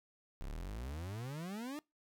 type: exponential sweep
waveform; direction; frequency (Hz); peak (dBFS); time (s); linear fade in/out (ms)
40% pulse; up; 30.96 to 310; -40; 0.41-1.79; 0
effects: noise-tail reverb RT60 0.2 s tail -24 dB re dry